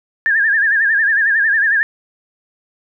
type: tone with vibrato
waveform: sine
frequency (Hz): 1708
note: G#6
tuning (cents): +48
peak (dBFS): -11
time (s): 0.26-1.83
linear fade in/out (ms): 0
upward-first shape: sine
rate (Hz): 11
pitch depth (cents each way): 110
effects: none